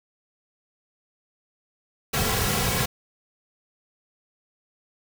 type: noise with comb filter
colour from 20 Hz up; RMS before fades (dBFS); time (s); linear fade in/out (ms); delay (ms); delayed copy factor
pink; -24; 2.13-2.86; 10; 3.3; -0.8
effects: none